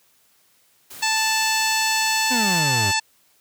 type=noise; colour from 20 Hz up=white; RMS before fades=-39 dBFS; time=0.9-2.6 s; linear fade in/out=10 ms
type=harmonic tone; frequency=880 Hz; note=A5; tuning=in tune; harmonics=1 / 2 / 3 / 4 / 5 / 6 / 7 / 8 / 9; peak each=-24 / -26 / -25 / -31 / -26 / -31 / -32 / -32 / -29 dBFS; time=1.02-3 s; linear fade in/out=10 ms
type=tone; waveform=5% pulse; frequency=2902 Hz; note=F#7; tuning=34 cents flat; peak=-26 dBFS; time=1.16-2.94 s; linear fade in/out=10 ms
type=exponential sweep; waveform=40% pulse; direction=down; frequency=264.9 to 92.9 Hz; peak=-22 dBFS; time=2.3-2.92 s; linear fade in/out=20 ms
effects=white hiss -60 dBFS RMS until 3.4 s + high-pass 60 Hz 12 dB/octave